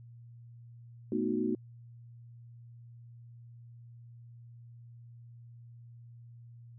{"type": "chord", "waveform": "sine", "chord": "B dominant seventh", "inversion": "third", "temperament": "equal", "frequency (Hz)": [220, 246.9, 311.1, 370], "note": ["A3", "B3", "D#4", "F#4"], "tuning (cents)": [0, 0, 0, 0], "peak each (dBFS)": -34, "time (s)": [1.12, 1.55], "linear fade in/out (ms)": 2, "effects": ["added 118 Hz sine -49 dBFS peak until 6.78 s"]}